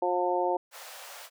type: harmonic tone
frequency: 178.7 Hz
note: F3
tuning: 40 cents sharp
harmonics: 2 / 3 / 4 / 5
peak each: -30 / -30 / -30 / -30 dBFS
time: 0.02-0.57 s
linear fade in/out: 5 ms
type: high-pass noise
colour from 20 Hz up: pink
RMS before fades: -45 dBFS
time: 0.71-1.3 s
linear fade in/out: 50 ms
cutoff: 530 Hz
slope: 48 dB/octave
effects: none